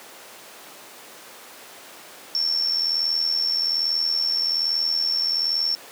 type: tone with amplitude modulation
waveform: sine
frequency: 5430 Hz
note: F8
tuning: 50 cents flat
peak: -17 dBFS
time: 2.35-5.75 s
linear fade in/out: 0 ms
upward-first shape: sine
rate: 81.2 Hz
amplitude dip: 65%
effects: pink hiss -42 dBFS RMS until 5.91 s + high-pass 400 Hz 12 dB/octave